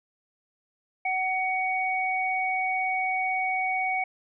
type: tone pair together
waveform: sine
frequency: 750 / 2241 Hz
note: F#5 / C#7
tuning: +23 / +18 cents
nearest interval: octave + perfect fifth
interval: 1895 cents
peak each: -27 dBFS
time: 1.05-4.04 s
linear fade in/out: 5 ms
effects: none